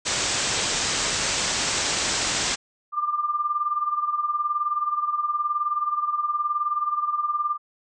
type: low-pass noise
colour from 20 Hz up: white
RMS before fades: -25 dBFS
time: 0.05-2.56 s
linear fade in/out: 20 ms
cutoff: 8200 Hz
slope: 96 dB/octave
type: tone with tremolo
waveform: sine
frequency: 1194 Hz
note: D6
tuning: 28 cents sharp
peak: -19 dBFS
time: 2.92-7.58 s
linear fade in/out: 50 ms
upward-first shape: sine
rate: 19 Hz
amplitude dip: 70%
effects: none